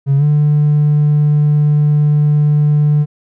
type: tone with pitch glide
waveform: triangle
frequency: 138.59 to 148.54 Hz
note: C#3 to D3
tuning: 0 to +20 cents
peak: -5 dBFS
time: 0.06-3.06 s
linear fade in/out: 50 ms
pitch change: +120 cents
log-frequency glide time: 0.17-0.24 s
effects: tanh soft clip ceiling -4 dBFS